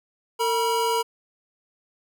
square tone pair together, 454.7 / 965 Hz, A#4 / B5, -43 / -40 cents, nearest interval octave + minor second, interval 1303 cents, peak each -25 / -24 dBFS, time 0.39-1.03 s, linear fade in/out 20 ms, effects none

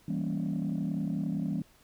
sine chord, E diminished seventh, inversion none, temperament equal, 164.81 / 196 / 233.1 / 277.2 Hz, E3 / G3 / Bb3 / Db4, 0 / 0 / 0 / 0 cents, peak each -32 / -32 / -35 / -35 dBFS, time 0.08-1.62 s, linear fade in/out 5 ms, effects tanh soft clip ceiling -24 dBFS + pink hiss -62 dBFS RMS until 1.83 s

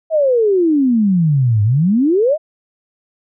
sine exponential two-way sweep, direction down then up, 659.3 to 100.8 to 659.3 Hz, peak -10 dBFS, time 0.1-2.38 s, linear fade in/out 50 ms, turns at 1.63 s, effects none

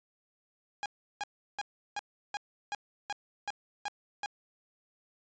sawtooth tone bursts, 819 Hz, G#5, 24 cents flat, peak -29 dBFS, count 10, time 0.83-4.26 s, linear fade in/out 0 ms, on 28 ms, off 350 ms, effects resampled to 16000 Hz

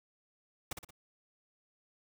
pink noise with echo, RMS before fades -37 dBFS, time 0.71-0.73 s, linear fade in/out 5 ms, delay 59 ms, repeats 3, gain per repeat -6 dB, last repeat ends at 0.907 s, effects none

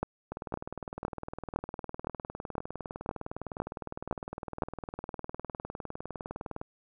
two click trains, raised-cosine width 1 ms, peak -23 / -15 dBFS, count 125 / 10, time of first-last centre 0.32-6.614 / 0.03-4.622 s, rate 19.7 / 1.96 Hz, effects none

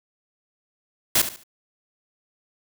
white noise with echo, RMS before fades -18 dBFS, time 1.15-1.22 s, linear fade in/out 5 ms, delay 72 ms, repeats 3, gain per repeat -11 dB, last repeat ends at 1.436 s, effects none

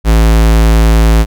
square tone, 55 Hz, A1, in tune, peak -5 dBFS, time 0.04-1.26 s, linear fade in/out 50 ms, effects none

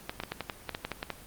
clicks, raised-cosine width 0.3 ms, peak -16 dBFS, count 12, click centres 0.095 / 0.201 / 0.236 / 0.32 / 0.407 / 0.498 / 0.693 / 0.749 / 0.85 / 0.917 / 1.029 / 1.103 s, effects pink hiss -50 dBFS RMS until 1.26 s + Opus 24 kbps

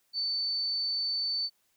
sine tone, 4524 Hz, C#8, 34 cents sharp, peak -28 dBFS, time 0.13-1.5 s, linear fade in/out 50 ms, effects white hiss -72 dBFS RMS until 1.76 s

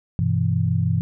sine chord, E minor, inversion first, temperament equal with one note detuned, 98 / 124.47 / 164.81 Hz, G2 / B2 / E3, 0 / +14 / 0 cents, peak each -22 dBFS, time 0.19-1.01 s, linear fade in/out 0 ms, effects none

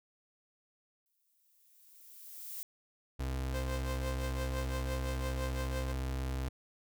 violet noise with exponential growth, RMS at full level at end -41 dBFS, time 1.06-2.63 s, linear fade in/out 1 ms, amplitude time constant 340 ms
35% pulse tone, 65.41 Hz, C2, in tune, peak -32 dBFS, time 3.19-6.49 s, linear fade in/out 10 ms
sawtooth tone with tremolo, 521 Hz, C5, 7 cents flat, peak -33 dBFS, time 3.53-5.93 s, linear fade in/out 20 ms, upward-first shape triangle, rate 5.9 Hz, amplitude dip 90%
effects none

